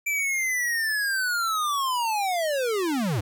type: linear sweep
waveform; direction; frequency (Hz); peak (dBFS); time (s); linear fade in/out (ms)
square; down; 2349 to 89.6; -24; 0.06-3.21; 10
effects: none